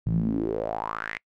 sawtooth tone with band-pass filter sweep, 54.6 Hz, A1, 13 cents flat, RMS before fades -28 dBFS, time 0.06-1.18 s, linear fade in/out 5 ms, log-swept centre 130 to 2200 Hz, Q 6.3, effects noise-tail reverb RT60 0.1 s tail -26 dB re dry

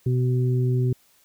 harmonic tone, 125.9 Hz, B2, 34 cents sharp, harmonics 1 / 2 / 3, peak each -19 / -32 / -29 dBFS, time 0.06-0.93 s, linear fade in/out 5 ms, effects white hiss -60 dBFS RMS until 1.24 s

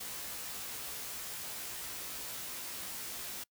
white noise with comb filter, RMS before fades -42 dBFS, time 0-3.44 s, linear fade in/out 10 ms, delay 16 ms, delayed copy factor +1, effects noise-tail reverb RT60 0.1 s tail -25 dB re dry

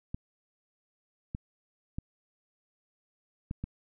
clicks, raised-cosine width 5 ms, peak -22 dBFS, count 5, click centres 0.145 / 1.349 / 1.985 / 3.511 / 3.64 s, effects none

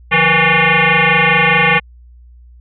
sine tone with frequency modulation, 150.6 Hz, D3, 44 cents sharp, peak -8 dBFS, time 0.11-1.8 s, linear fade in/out 20 ms, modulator 326 Hz, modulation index 7.9, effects added 60 Hz sine -38 dBFS peak until 2.6 s

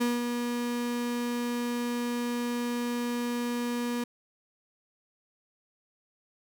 35% pulse tone with ADSR envelope, 240.6 Hz, B3, 45 cents flat, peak -22 dBFS, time 0-4.04 s, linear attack 15 ms, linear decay 190 ms, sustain -5 dB, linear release 5 ms, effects none

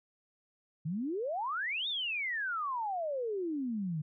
sine exponential two-way sweep, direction up then down, 146.2 to 3729 to 146.2 Hz, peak -32 dBFS, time 0.85-4.02 s, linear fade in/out 10 ms, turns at 1.88 s, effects none

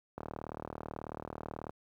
click train, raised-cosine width 1 ms, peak -25 dBFS, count 59, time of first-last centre 0.18-1.694 s, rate 38.3 Hz, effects high-pass 60 Hz 12 dB/octave + 11-bit

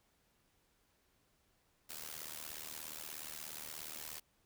white noise with amplitude modulation, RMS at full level -43 dBFS, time 1.89-4.2 s, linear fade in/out 10 ms, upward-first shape sine, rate 76.9 Hz, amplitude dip 90%, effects pink hiss -75 dBFS RMS until 4.45 s

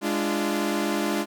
sawtooth chord, D diminished, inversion second, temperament equal with one note detuned, 207.7 / 293.7 / 344 Hz, Ab3 / D4 / F4, 0 / 0 / -26 cents, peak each -24 dBFS, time 0.01-1.26 s, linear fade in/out 50 ms, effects none

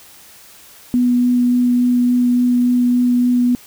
sine tone with vibrato, 245.6 Hz, B3, 9 cents flat, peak -11 dBFS, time 0.94-3.55 s, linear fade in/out 0 ms, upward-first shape sine, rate 3.5 Hz, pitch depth 8 cents each way, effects white hiss -43 dBFS RMS until 3.66 s

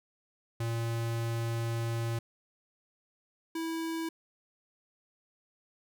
square tone pair in turn, 115.6 / 327 Hz, A#2 / E4, -14 / -14 cents, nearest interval octave + tritone, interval 1800 cents, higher second, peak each -31 / -33 dBFS, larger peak first, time 0.6-2.19 / 3.55-4.09 s, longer first, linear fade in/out 5 ms, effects none

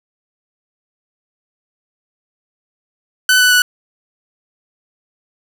sawtooth tone with pitch steps, 1505 / 1492 / 1479.1 Hz, F#6 / F#6 / F#6, +29 / +14 / -1 cents, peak -5 dBFS, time 3.29-3.62 s, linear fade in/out 2 ms, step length 110 ms, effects none

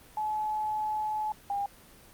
sine tone pair in turn, 856 / 804.6 Hz, A5 / G5, -48 / +45 cents, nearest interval minor second, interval 107 cents, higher first, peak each -28 dBFS, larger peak neither, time 0.17-1.32 / 1.5-1.66 s, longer first, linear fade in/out 2 ms, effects pink hiss -54 dBFS RMS until 2.13 s + Opus 24 kbps

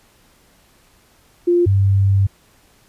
sine tone pair in turn, 349.3 / 98.02 Hz, F4 / G2, 0 / 0 cents, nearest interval octave + minor seventh, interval 2200 cents, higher first, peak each -11 dBFS, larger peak neither, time 1.47-1.66 / 1.66-2.27 s, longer second, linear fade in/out 10 ms, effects pink hiss -54 dBFS RMS until 2.88 s + resampled to 32000 Hz

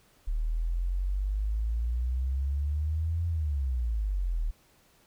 sine exponential two-way sweep, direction up then down, 37.56 to 85.7 to 37.56 Hz, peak -26 dBFS, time 0.27-4.51 s, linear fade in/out 10 ms, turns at 3.27 s, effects pink hiss -63 dBFS RMS until 5.06 s

